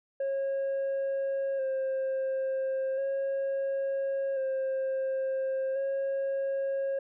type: tone with vibrato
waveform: sine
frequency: 538 Hz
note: C5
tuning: 48 cents sharp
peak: -25 dBFS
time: 0.2-6.99 s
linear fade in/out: 5 ms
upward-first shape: square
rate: 0.36 Hz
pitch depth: 23 cents each way
effects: tanh soft clip ceiling -27 dBFS